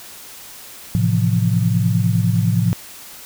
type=chord; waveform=sine; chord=F major seventh; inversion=first; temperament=equal; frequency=110 / 130.81 / 164.81 / 174.61 Hz; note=A2 / C3 / E3 / F3; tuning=0 / 0 / 0 / 0 cents; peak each=-17 / -21 / -23 / -19 dBFS; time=0.95-2.73 s; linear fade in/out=0 ms; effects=white hiss -38 dBFS RMS until 3.25 s